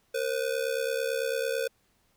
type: ring-modulated tone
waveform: square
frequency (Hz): 498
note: B4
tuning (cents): +14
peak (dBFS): -25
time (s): 0.14-1.68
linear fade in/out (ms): 10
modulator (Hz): 34.5
effects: pink hiss -69 dBFS RMS until 2.16 s